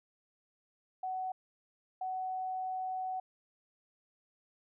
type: tone bursts at uneven times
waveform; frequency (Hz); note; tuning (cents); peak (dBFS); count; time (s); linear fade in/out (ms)
sine; 748; F#5; +19; -34; 2; 1.03-1.32 / 2.01-3.2; 5
effects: none

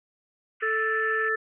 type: band-pass noise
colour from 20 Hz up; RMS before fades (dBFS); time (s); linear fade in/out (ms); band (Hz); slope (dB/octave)
pink; -43; 0.6-1.29; 5; 1200 to 2800; 96
type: harmonic tone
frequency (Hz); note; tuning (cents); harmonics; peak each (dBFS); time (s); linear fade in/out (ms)
440; A4; 0; 1 / 3 / 4; -29 / -30 / -25; 0.62-1.36; 10
effects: none

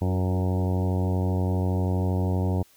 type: harmonic tone with a mistuned harmonic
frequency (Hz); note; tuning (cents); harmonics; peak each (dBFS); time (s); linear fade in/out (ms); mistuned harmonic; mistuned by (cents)
92.5; F#2; 0; 1 / 2 / 3 / 4 / 5 / 6 / 7 / 8 / 9 / 10; -23 / -29 / -33 / -35 / -37 / -39 / -40 / -41 / -42 / -43; 0.01-2.63; 10; 4; -20
effects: white hiss -58 dBFS RMS until 2.76 s

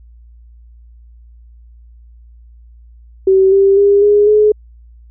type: tone with pitch steps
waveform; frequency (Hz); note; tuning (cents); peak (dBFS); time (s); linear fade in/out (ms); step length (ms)
sine; 382.6 / 392.4 / 402.6 / 412.9 / 423.5; G4 / G4 / G4 / G#4 / G#4; -42 / +2 / +46 / -10 / +34; -6; 3.27-4.52; 5; 250
effects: added 58 Hz sine -38 dBFS peak until 5.1 s

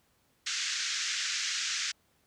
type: band-pass noise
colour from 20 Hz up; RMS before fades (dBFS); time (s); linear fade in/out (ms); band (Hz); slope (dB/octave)
white; -33; 0.46-1.92; 10; 1400 to 6900; 48
effects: pink hiss -70 dBFS RMS until 2.26 s + high-pass 60 Hz 12 dB/octave

